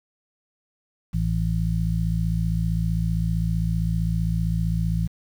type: harmonic tone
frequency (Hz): 55.4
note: A1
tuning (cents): +13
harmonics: 1 / 2 / 3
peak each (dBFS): -25 / -26 / -24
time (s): 1.13-5.08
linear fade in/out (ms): 20
effects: 8-bit